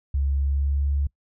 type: tone with pitch glide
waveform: sine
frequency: 69.3 to 70.67 Hz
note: C#2 to C#2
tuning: 0 to +34 cents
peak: -20 dBFS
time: 0.14-1.07 s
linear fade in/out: 5 ms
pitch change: +34 cents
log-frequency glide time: 0.39-0.9 s
effects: noise-tail reverb RT60 0.1 s tail -24 dB re dry